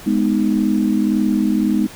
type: chord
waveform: sine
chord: G# minor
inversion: none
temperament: just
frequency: 207.7 / 249.2 / 311.5 Hz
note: G#3 / B3 / D#4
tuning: 0 / +16 / +2 cents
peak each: -17 / -19 / -19 dBFS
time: 0.06-1.87 s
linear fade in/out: 10 ms
effects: pink hiss -38 dBFS RMS until 1.95 s